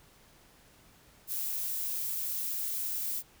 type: noise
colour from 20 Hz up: violet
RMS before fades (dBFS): -34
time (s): 1.27-3.23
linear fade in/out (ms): 50
effects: pink hiss -60 dBFS RMS until 3.4 s